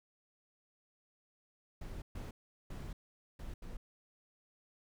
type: noise bursts at uneven times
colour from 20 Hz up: brown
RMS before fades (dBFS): -44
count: 5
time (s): 1.81-2.02 / 2.15-2.31 / 2.7-2.93 / 3.39-3.54 / 3.62-3.77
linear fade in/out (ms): 5
effects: none